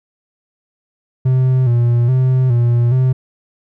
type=tone with vibrato; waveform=triangle; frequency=124.2 Hz; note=B2; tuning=10 cents sharp; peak=-8 dBFS; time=1.25-3.13 s; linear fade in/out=10 ms; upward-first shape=square; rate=1.2 Hz; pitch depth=69 cents each way; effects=none